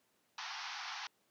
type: band-pass noise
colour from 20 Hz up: pink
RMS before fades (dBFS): -44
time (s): 0.38-1.07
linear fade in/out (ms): 2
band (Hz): 750 to 6000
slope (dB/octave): 96
effects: pink hiss -75 dBFS RMS until 1.3 s + high-pass 200 Hz 12 dB/octave